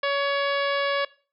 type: harmonic tone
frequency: 562 Hz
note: C#5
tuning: 24 cents sharp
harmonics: 1 / 2 / 3 / 4 / 5 / 6 / 7 / 8 / 9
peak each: -25 / -28 / -29 / -33 / -35 / -35 / -40 / -42 / -43 dBFS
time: 0.03-1.05 s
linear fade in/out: 5 ms
effects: noise-tail reverb RT60 0.4 s tail -21 dB re dry